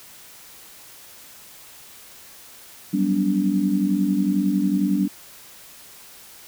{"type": "chord", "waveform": "sine", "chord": "G major seventh", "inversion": "third", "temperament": "equal with one note detuned", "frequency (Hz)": [185, 196, 246.9, 289.3], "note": ["F#3", "G3", "B3", "D4"], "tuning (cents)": [0, 0, 0, -26], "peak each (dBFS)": [-27, -21, -27, -22], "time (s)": [2.93, 5.08], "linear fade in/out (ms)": 10, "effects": ["white hiss -45 dBFS RMS until 6.47 s"]}